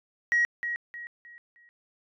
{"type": "tone with echo", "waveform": "sine", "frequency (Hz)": 1900, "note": "A#6", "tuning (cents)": 33, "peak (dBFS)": -19, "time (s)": [0.32, 0.45], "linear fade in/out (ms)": 0, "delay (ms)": 310, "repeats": 4, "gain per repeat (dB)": -9, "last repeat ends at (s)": 1.69, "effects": ["tanh soft clip ceiling -17 dBFS"]}